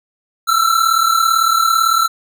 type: tone pair together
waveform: square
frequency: 1318.5 / 1356.4 Hz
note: E6 / E6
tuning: 0 / +49 cents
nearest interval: unison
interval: 49 cents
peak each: -15 dBFS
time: 0.47-2.08 s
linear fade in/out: 20 ms
effects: none